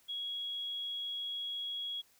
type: tone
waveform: sine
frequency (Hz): 3322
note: G#7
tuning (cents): 0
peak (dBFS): -36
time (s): 0.08-2.02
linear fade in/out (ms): 20
effects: white hiss -67 dBFS RMS until 2.19 s